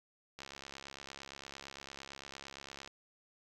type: click train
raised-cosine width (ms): 0.2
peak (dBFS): -29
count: 172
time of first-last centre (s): 0.39-2.875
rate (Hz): 68.8
effects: 11-bit